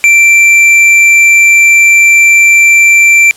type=tone with tanh clipping; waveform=sine; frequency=2349 Hz; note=D7; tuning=in tune; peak=-3 dBFS; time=0.04-3.31 s; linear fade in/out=0 ms; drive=9 dB; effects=white hiss -36 dBFS RMS until 3.36 s + low-pass 11000 Hz 12 dB/octave